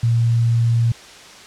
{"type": "tone with quantisation", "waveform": "sine", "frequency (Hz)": 116.54, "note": "A#2", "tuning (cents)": 0, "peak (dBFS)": -13, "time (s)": [0.03, 0.92], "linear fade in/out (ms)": 5, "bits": 7, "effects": ["white hiss -40 dBFS RMS until 1.46 s", "low-pass 6000 Hz 12 dB/octave"]}